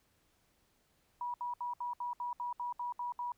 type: tone bursts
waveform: sine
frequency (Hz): 970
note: B5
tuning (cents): -31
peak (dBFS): -35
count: 11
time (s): 1.21-3.32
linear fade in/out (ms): 2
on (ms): 130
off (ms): 68
effects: pink hiss -73 dBFS RMS until 3.37 s